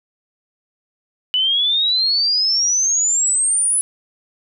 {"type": "exponential sweep", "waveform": "sine", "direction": "up", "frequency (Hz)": [2960, 10170], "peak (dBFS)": -14, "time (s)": [1.34, 3.81], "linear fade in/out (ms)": 0, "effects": []}